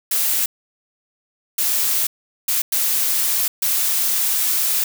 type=noise bursts at uneven times; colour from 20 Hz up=blue; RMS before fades=-19 dBFS; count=5; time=0.11-0.46 / 1.58-2.07 / 2.48-2.62 / 2.72-3.48 / 3.62-4.84 s; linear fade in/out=5 ms; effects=none